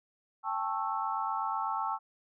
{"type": "chord", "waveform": "sine", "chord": "A dominant seventh", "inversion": "third", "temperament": "just", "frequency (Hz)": [792, 880, 1100, 1320], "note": ["G5", "A5", "C#6", "E6"], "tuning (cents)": [18, 0, -14, 2], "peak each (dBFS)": [-37, -34, -36, -36], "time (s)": [0.43, 1.99], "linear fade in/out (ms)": 50, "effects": []}